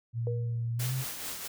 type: tone with pitch glide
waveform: sine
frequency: 116.54 to 130.81 Hz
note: A#2 to C3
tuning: 0 to 0 cents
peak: -29 dBFS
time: 0.13-1.05 s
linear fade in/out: 50 ms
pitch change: +200 cents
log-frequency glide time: 0.75-0.94 s
type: tone with exponential decay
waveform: sine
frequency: 477.4 Hz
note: A#4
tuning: 41 cents sharp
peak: -30 dBFS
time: 0.27-0.69 s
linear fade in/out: 1 ms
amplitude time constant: 90 ms
type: noise with tremolo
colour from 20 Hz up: white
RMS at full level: -36 dBFS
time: 0.79-1.48 s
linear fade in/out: 10 ms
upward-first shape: triangle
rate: 4.6 Hz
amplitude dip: 50%
effects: none